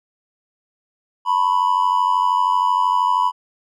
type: tone with amplitude modulation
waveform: triangle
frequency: 990 Hz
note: B5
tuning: 4 cents sharp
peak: -8 dBFS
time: 1.25-3.32 s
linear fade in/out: 50 ms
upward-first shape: sine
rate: 92.9 Hz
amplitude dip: 85%
effects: tanh soft clip ceiling -7 dBFS